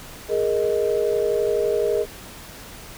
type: chord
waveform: sine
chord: Ab suspended second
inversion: none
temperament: just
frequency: 415.3 / 467.2 / 623 Hz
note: Ab4 / Bb4 / Eb5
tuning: 0 / +4 / +2 cents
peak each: -21 / -22 / -25 dBFS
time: 0.28-2.06 s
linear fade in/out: 50 ms
effects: tanh soft clip ceiling -9 dBFS + pink hiss -40 dBFS RMS until 2.97 s